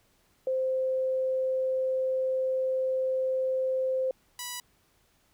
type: tone pair in turn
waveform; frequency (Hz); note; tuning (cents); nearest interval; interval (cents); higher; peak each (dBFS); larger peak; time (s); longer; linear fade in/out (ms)
sine / 5% pulse; 521 / 981.6; C5 / B5; -7 / -11; major seventh; 1096; second; -25 / -23; second; 0.47-4.11 / 4.39-4.6; first; 2
effects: pink hiss -67 dBFS RMS until 5.33 s